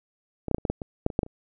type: clicks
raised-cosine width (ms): 2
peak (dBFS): -17 / -11 / -7 / -25 / -12 / -12 / -20 / -8 / -21 / -8 / -14 / -29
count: 12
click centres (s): 0.483 / 0.513 / 0.546 / 0.583 / 0.652 / 0.7 / 0.818 / 1.064 / 1.102 / 1.191 / 1.232 / 1.264
effects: none